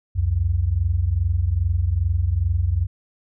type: tone pair together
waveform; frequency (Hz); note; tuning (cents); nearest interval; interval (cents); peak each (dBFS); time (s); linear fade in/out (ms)
sine; 67.05 / 89.5; C2 / F2; +43 / +43; perfect fourth; 500; -22 / -19; 0.15-2.87; 20
effects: none